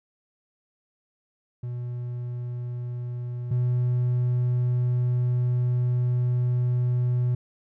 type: tone pair in turn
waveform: triangle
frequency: 122 / 123.42 Hz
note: B2 / B2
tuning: -21 / -1 cents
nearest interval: unison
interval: 20 cents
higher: second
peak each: -27 / -18 dBFS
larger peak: second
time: 1.63-3.51 / 3.51-7.35 s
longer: second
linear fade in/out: 5 ms
effects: tanh soft clip ceiling -14 dBFS